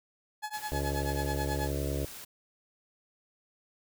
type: tone with tremolo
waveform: 30% pulse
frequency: 850 Hz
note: G#5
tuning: 40 cents sharp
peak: -29 dBFS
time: 0.42-1.71 s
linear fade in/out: 20 ms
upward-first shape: triangle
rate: 9.3 Hz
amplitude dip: 100%
type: noise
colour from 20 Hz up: white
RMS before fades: -45 dBFS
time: 0.53-2.25 s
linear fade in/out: 10 ms
type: harmonic tone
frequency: 70.2 Hz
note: C#2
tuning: 22 cents sharp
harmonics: 1 / 2 / 4 / 5 / 6 / 7 / 8 / 9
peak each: -33 / -36 / -39 / -40 / -41 / -41 / -42 / -43 dBFS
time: 0.72-2.05 s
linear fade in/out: 0 ms
effects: none